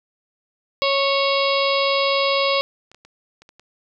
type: harmonic tone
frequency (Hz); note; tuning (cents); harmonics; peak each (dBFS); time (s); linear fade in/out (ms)
552; C#5; -7; 1 / 2 / 4 / 5 / 6 / 7 / 8 / 9; -20 / -23 / -26 / -27 / -28 / -28 / -29 / -30; 0.82-2.61; 0
type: clicks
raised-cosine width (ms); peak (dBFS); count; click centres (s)
0.2; -29; 7; 2.547 / 2.916 / 2.946 / 3.05 / 3.42 / 3.491 / 3.596
effects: none